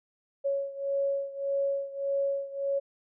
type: beating tone pair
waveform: sine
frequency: 554.4 / 556.1 Hz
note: C#5 / C#5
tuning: 0 / +5 cents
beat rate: 1.7 Hz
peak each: -29 / -32 dBFS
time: 0.44-2.8 s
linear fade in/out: 20 ms
effects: none